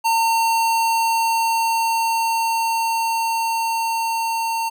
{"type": "tone with level ramp", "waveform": "square", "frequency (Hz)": 910, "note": "A#5", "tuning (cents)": -42, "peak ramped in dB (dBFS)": [-16, -21], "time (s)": [0.04, 4.7], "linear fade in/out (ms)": 20, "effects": []}